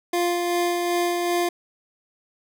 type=tone with tremolo; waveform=25% pulse; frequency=349.2 Hz; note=F4; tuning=in tune; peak=-16 dBFS; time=0.13-1.49 s; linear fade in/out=5 ms; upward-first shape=sine; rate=2.6 Hz; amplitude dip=30%; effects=none